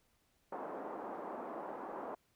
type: band-pass noise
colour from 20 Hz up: white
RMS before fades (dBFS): -44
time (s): 0.52-2.15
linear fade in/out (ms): 5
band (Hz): 240 to 1000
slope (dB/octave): 24
effects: pink hiss -75 dBFS RMS until 2.35 s